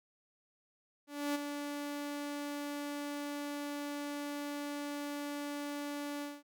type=tone with ADSR envelope; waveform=sawtooth; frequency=289.3 Hz; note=D4; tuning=26 cents flat; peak=-27 dBFS; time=1.07-6.43 s; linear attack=280 ms; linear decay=17 ms; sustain=-7 dB; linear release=210 ms; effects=none